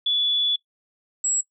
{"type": "tone pair in turn", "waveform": "sine", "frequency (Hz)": [3434, 7709], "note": ["A7", "B8"], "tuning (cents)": [-43, -43], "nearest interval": "octave + major second", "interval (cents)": 1400, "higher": "second", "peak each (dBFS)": [-19, -20], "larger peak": "first", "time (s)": [[0.06, 0.56], [1.24, 1.41]], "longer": "first", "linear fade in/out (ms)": 5, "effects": ["noise-tail reverb RT60 0.1 s tail -20 dB re dry"]}